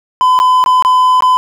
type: tone with dropouts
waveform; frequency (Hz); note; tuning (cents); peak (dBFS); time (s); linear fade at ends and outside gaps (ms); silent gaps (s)
triangle; 1012; B5; +42; -4; 0.21-1.37; 0; 0.39-0.4 / 0.64-0.661 / 0.824-0.849 / 1.206-1.223
effects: none